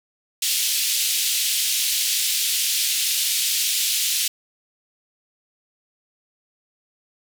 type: band-pass noise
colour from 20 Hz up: pink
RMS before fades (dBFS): -22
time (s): 0.42-4.28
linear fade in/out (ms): 5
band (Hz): 2900 to 16000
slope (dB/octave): 24
effects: none